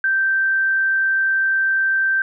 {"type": "tone", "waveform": "sine", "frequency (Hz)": 1563, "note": "G6", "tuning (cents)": -6, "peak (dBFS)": -15, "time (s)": [0.04, 2.22], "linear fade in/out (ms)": 2, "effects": []}